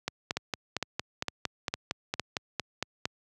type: two click trains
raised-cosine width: 0.2 ms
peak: -12 / -12 dBFS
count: 5 / 14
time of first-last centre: 0.37-2.196 / 0.08-3.055 s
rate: 2.19 / 4.37 Hz
effects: high-pass 80 Hz 12 dB/octave